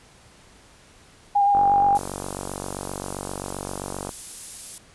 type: tone with vibrato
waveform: sine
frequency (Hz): 807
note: G#5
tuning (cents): -50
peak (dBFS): -15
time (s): 1.35-1.98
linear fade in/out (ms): 10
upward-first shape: square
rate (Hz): 8.5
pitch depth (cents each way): 15
type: click train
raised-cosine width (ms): 1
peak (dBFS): -16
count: 122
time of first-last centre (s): 1.55-4.092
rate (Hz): 47.6
type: noise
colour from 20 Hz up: violet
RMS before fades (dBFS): -32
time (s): 1.95-4.78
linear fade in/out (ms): 2
effects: pink hiss -52 dBFS RMS until 4.94 s + resampled to 24000 Hz